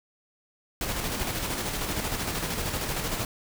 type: noise with tremolo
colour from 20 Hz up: pink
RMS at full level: -29 dBFS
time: 0.81-3.25 s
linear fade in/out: 2 ms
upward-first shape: square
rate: 13 Hz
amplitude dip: 35%
effects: none